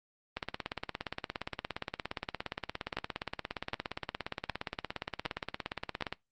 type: two click trains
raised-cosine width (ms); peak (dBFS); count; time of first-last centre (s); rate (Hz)
0.3; -18 / -16; 100 / 5; 0.37-6.126 / 2.97-6.023; 17.2 / 1.31
effects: noise-tail reverb RT60 0.2 s tail -23 dB re dry + Opus 32 kbps